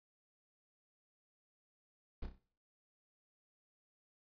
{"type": "noise with echo", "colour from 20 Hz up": "brown", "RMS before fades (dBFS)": -41, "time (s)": [2.22, 2.26], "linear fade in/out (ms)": 5, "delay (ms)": 31, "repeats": 4, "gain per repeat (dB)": -7, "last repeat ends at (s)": 2.384, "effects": ["noise-tail reverb RT60 0.5 s tail -19 dB re dry", "resampled to 11025 Hz"]}